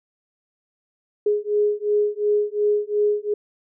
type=beating tone pair; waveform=sine; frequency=415.3 / 418.1 Hz; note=G#4 / G#4; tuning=0 / +12 cents; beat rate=2.8 Hz; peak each=-21 / -21 dBFS; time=1.26-3.34 s; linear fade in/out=5 ms; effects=none